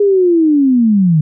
sine linear sweep, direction down, 414 to 148 Hz, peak -7 dBFS, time 0-1.21 s, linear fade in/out 5 ms, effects none

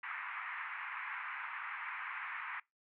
white band-pass noise, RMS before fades -43 dBFS, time 0.03-2.6 s, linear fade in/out 5 ms, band 930 to 2300 Hz, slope 48 dB/octave, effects noise-tail reverb RT60 0.2 s tail -23 dB re dry

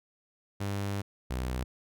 sawtooth tone pair in turn, 100 / 63 Hz, G2 / B1, +35 / +35 cents, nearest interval minor sixth, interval 800 cents, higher first, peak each -27 / -27 dBFS, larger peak neither, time 0.6-1.02 / 1.3-1.64 s, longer first, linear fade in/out 10 ms, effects none

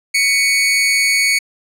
sawtooth tone with amplitude modulation, 2229 Hz, C#7, 9 cents sharp, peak -6 dBFS, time 0.14-1.39 s, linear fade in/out 10 ms, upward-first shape sine, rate 221 Hz, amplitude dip 55%, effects low-pass 12000 Hz 12 dB/octave

